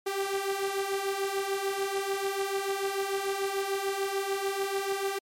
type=beating tone pair; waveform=sawtooth; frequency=387.6 / 394.4 Hz; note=G4 / G4; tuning=-20 / +11 cents; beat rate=6.8 Hz; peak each=-30 / -26 dBFS; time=0.06-5.19 s; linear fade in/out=10 ms; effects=MP3 64 kbps